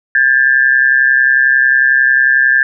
sine tone pair together, 1611 / 1742.1 Hz, G6 / A6, +47 / -18 cents, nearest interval minor second, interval 135 cents, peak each -10 dBFS, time 0.15-2.63 s, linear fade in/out 2 ms, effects none

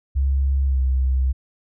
sine tone with pitch glide, 68 to 65.15 Hz, C#2 to C2, -33 to -7 cents, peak -16 dBFS, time 0.15-1.33 s, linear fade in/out 20 ms, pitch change -74 cents, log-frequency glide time 0.66-0.8 s, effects none

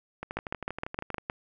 two click trains, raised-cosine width 0.5 ms, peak -15 / -20 dBFS, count 7 / 13, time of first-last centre 0.37-1.299 / 0.23-1.182 s, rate 6.46 / 12.6 Hz, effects none

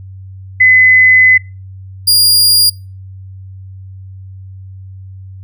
sine / sawtooth tone pair in turn, 2025 / 4828 Hz, B6 / D8, +43 / +47 cents, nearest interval octave + minor third, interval 1504 cents, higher second, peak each -3 dBFS, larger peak neither, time 0.6-1.38 / 2.07-2.7 s, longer first, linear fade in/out 10 ms, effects noise-tail reverb RT60 0.3 s tail -24 dB re dry + added 95 Hz sine -28 dBFS peak until 5.43 s

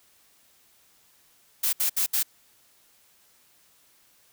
blue noise bursts, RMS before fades -24 dBFS, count 4, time 1.63-2.231 s, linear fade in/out 10 ms, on 100 ms, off 67 ms, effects white hiss -61 dBFS RMS until 4.32 s

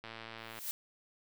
click train, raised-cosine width 0.3 ms, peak -29 dBFS, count 63, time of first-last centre 0.04-0.589 s, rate 113 Hz
blue noise with exponential growth, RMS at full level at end -35 dBFS, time 0.38-0.71 s, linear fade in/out 0 ms, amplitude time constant 70 ms
effects none

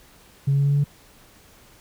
sine tone with pitch steps, 138.59 / 139.63 / 140.69 / 141.75 / 142.82 / 143.89 Hz, C#3 / C#3 / C#3 / C#3 / D3 / D3, 0 / +13 / +26 / +39 / -48 / -35 cents, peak -15 dBFS, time 0.47-0.842 s, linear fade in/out 10 ms, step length 62 ms, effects tanh soft clip ceiling -13 dBFS + pink hiss -52 dBFS RMS until 1.8 s

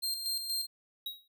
sawtooth tone with tremolo, 4186 Hz, C8, in tune, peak -28 dBFS, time 0.02-0.67 s, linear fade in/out 20 ms, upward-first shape square, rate 4.2 Hz, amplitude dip 50%
square tone with exponential decay, 3822 Hz, A#7, 43 cents sharp, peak -33 dBFS, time 1.06-1.28 s, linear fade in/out 5 ms, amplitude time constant 46 ms
effects none

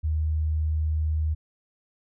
sine tone, 77.78 Hz, D#2, in tune, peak -22 dBFS, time 0.03-1.35 s, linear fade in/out 20 ms, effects none

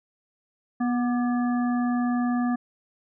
harmonic tone with a mistuned harmonic, 244 Hz, B3, 21 cents flat, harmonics 1 / 3 / 5 / 7, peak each -22 / -32 / -36 / -39 dBFS, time 0.8-2.56 s, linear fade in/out 10 ms, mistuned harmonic 5, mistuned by -45 cents, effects none

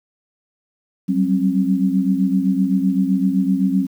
sine tone cluster, 187 / 194.8 / 268.9 Hz, F#3 / G3 / C4, +19 / -11 / +47 cents, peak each -19 dBFS, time 1.08-3.87 s, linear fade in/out 20 ms, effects 8-bit

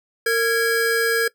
square tone pair together, 458.6 / 1653.3 Hz, A#4 / G#6, -28 / -8 cents, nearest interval octave + minor seventh, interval 2220 cents, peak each -20 / -21 dBFS, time 0.26-1.28 s, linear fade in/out 5 ms, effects noise-tail reverb RT60 0.1 s tail -19 dB re dry

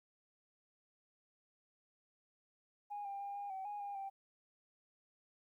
sine tone with pitch steps, 822 / 796 / 803 / 810 / 765 / 825 / 808 / 783 Hz, G#5 / G5 / G5 / G#5 / G5 / G#5 / G#5 / G5, -18 / +26 / +41 / -43 / -42 / -12 / -48 / -2 cents, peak -40 dBFS, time 2.9-4.1 s, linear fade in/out 20 ms, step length 150 ms, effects tanh soft clip ceiling -37 dBFS + 13-bit

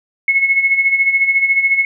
sine tone with tremolo, 2186 Hz, C#7, 25 cents flat, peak -8 dBFS, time 0.28-1.85 s, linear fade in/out 2 ms, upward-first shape sine, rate 14 Hz, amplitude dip 65%, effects none

